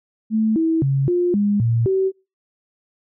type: tone with pitch steps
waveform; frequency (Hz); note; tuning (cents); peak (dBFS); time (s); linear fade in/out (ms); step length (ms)
sine; 219.3 / 324.6 / 136.7 / 353.5 / 204.6 / 115.7 / 382; A3 / E4 / C#3 / F4 / G#3 / A#2 / G4; -6 / -27 / -24 / +21 / -26 / -13 / -45; -15; 0.3-2.12; 50; 260
effects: noise-tail reverb RT60 0.3 s tail -26 dB re dry